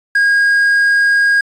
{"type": "tone with quantisation", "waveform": "triangle", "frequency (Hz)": 1632, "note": "G#6", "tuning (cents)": -31, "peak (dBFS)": -7, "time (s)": [0.15, 1.41], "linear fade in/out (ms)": 5, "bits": 6, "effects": ["resampled to 24000 Hz"]}